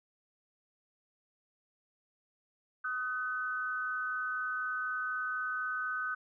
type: tone pair together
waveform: sine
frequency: 1256 / 1511.9 Hz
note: D#6 / F#6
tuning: +16 / +37 cents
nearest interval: minor third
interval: 321 cents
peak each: -37 / -34 dBFS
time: 2.84-6.15 s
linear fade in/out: 10 ms
effects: none